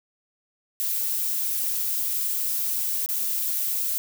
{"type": "noise with dropouts", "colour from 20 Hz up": "violet", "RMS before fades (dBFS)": -26, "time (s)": [0.8, 3.98], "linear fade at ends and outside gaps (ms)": 0, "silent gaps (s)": [3.061, 3.089], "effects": []}